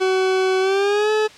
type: tone with pitch glide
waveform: 40% pulse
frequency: 376.5 to 430 Hz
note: F#4 to A4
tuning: +30 to -40 cents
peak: -15 dBFS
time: 0-1.28 s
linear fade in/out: 20 ms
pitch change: +230 cents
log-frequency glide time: 0.6-1.11 s
effects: white hiss -43 dBFS RMS until 1.37 s + low-pass 5000 Hz 12 dB/octave